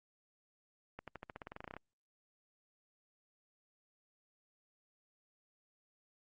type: accelerating click train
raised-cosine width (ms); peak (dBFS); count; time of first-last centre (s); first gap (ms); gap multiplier
0.5; -30; 16; 0.99-1.766; 87; 0.92
effects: Opus 48 kbps